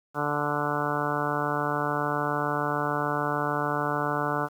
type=harmonic tone; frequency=146.83 Hz; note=D3; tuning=in tune; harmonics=1 / 2 / 3 / 4 / 5 / 6 / 7 / 8 / 9 / 10; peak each=-34 / -34 / -34 / -34 / -34 / -34 / -34 / -34 / -34 / -34 dBFS; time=0.14-4.49 s; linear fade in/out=50 ms; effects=9-bit